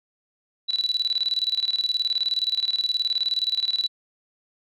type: tone with tremolo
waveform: sine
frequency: 3951 Hz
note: B7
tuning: in tune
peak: -19 dBFS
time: 0.68-3.88 s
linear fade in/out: 20 ms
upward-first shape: square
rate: 19 Hz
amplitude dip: 80%
effects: none